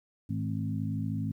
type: harmonic tone with a mistuned harmonic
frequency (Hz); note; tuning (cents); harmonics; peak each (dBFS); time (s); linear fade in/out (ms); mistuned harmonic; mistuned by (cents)
53; G#1; +36; 2 / 3 / 4 / 5; -33 / -35 / -36 / -37; 0.29-1.32; 10; 4; +31
effects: 11-bit